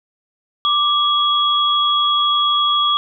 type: tone pair together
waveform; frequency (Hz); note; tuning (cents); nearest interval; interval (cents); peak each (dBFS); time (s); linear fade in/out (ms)
sine; 1177 / 3329; D6 / G#7; +3 / +3; octave + tritone; 1800; -16; 0.65-2.97; 0
effects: none